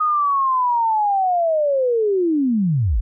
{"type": "linear sweep", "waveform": "sine", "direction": "down", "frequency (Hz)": [1252, 38.2], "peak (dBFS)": -15, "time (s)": [0, 3.01], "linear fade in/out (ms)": 10, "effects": []}